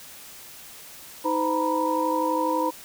sine tone cluster, 315.2 / 511 / 930 / 982 Hz, D#4 / C5 / A#5 / B5, +23 / -41 / -4 / -10 cents, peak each -27 dBFS, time 1.24-2.71 s, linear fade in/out 20 ms, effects white hiss -44 dBFS RMS until 2.84 s

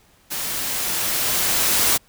white noise with level ramp, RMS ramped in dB -27 to -17 dBFS, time 0.3-1.98 s, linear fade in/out 20 ms, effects pink hiss -56 dBFS RMS until 2.08 s

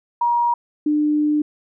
sine tone pair in turn, 951 / 299.5 Hz, A#5 / D4, +34 / +34 cents, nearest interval octave + minor sixth, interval 2000 cents, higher first, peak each -15 dBFS, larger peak neither, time 0.21-0.54 / 0.86-1.42 s, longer second, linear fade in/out 5 ms, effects none

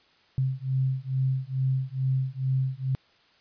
sine beating tone pair, 130.8 / 133.1 Hz, C3 / C3, 0 / +30 cents, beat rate 2.3 Hz, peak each -27 dBFS, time 0.38-2.95 s, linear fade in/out 0 ms, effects white hiss -61 dBFS RMS until 3.4 s + resampled to 11025 Hz

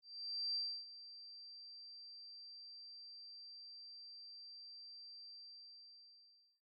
sine tone with ADSR envelope, 4699 Hz, D8, in tune, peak -36 dBFS, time 0.02-6.61 s, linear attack 530 ms, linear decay 300 ms, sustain -16 dB, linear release 1300 ms, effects none

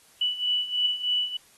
sine beating tone pair, 2960 / 2963.2 Hz, F#7 / F#7, 0 / +2 cents, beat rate 3.2 Hz, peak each -29 / -25 dBFS, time 0.21-1.37 s, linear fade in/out 5 ms, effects white hiss -57 dBFS RMS until 1.57 s + AAC 32 kbps

